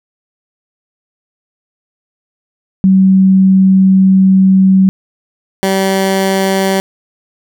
sine / 15% pulse tone pair in turn, 190.3 / 192.51 Hz, F#3 / G3, +49 / -31 cents, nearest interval unison, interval 20 cents, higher second, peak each -4 dBFS, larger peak neither, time 2.84-4.89 / 5.63-6.8 s, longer first, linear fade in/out 0 ms, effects none

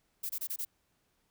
violet noise bursts, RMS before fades -36 dBFS, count 5, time 0.23-0.651 s, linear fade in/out 10 ms, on 65 ms, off 24 ms, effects pink hiss -75 dBFS RMS until 1.3 s

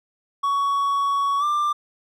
triangle tone with pitch glide, 1120 to 1186.6 Hz, C#6 to D6, +18 to +18 cents, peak -17 dBFS, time 0.43-1.73 s, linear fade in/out 10 ms, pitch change +100 cents, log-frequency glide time 1.39-1.44 s, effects none

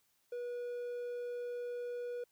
triangle tone, 485.2 Hz, B4, 31 cents flat, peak -36 dBFS, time 0.32-2.24 s, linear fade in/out 5 ms, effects white hiss -75 dBFS RMS until 2.31 s

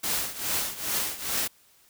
white noise with tremolo, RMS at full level -26 dBFS, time 0.03-1.48 s, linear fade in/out 10 ms, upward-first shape triangle, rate 2.4 Hz, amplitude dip 85%, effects white hiss -60 dBFS RMS until 1.89 s

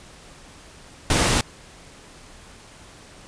pink noise, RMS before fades -19 dBFS, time 1.1-1.41 s, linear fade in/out 2 ms, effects pink hiss -46 dBFS RMS until 3.27 s + resampled to 22050 Hz

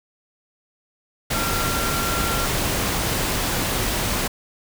sine tone in noise, 1372 Hz, F6, 31 cents flat, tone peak -27 dBFS, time 1.34-2.46 s, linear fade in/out 10 ms, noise pink, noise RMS -23 dBFS, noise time 1.3-4.28 s, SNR -7 dB, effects none

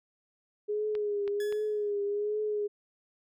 sine tone with vibrato, 415.3 Hz, G#4, in tune, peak -28 dBFS, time 0.68-2.68 s, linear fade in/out 20 ms, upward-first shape triangle, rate 1.3 Hz, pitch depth 53 cents each way
clicks, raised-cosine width 0.3 ms, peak -28 dBFS, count 3, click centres 0.952 / 1.278 / 1.525 s
sawtooth tone with exponential decay, 1700 Hz, G#6, 40 cents sharp, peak -36 dBFS, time 1.4-1.91 s, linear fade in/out 2 ms, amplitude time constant 110 ms
effects none

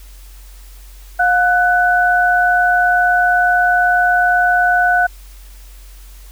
sine tone pair together, 714.2 / 1492 Hz, F5 / F#6, +39 / +14 cents, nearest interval octave + minor second, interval 1275 cents, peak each -13 dBFS, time 1.19-5.07 s, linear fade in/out 10 ms, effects added 46 Hz sine -35 dBFS peak until 6.31 s + white hiss -46 dBFS RMS until 6.31 s

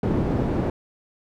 white low-pass noise, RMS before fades -23 dBFS, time 0.03-0.7 s, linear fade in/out 2 ms, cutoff 340 Hz, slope 12 dB/octave, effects none

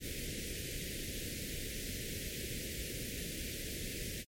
pink band-stop noise, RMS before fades -41 dBFS, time 0-4.25 s, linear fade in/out 50 ms, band 540 to 1800 Hz, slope 48 dB/octave, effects MP3 64 kbps

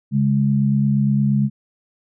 sine tone pair together, 138.59 / 207.2 Hz, C#3 / G#3, 0 / -4 cents, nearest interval perfect fifth, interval 696 cents, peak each -17 dBFS, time 0.11-1.5 s, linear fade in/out 50 ms, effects none

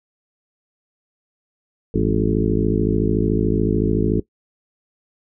harmonic tone with a mistuned harmonic, 53.7 Hz, A1, 41 cents flat, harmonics 1 / 2 / 3 / 4 / 5 / 6 / 7 / 8, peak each -24 / -24 / -24 / -24 / -24 / -24 / -24 / -24 dBFS, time 1.94-4.2 s, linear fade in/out 5 ms, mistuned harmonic 3, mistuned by +100 cents, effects noise-tail reverb RT60 0.1 s tail -18 dB re dry

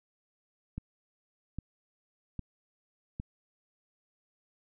click train, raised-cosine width 5 ms, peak -24 dBFS, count 4, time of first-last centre 0.78-3.199 s, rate 1.24 Hz, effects none

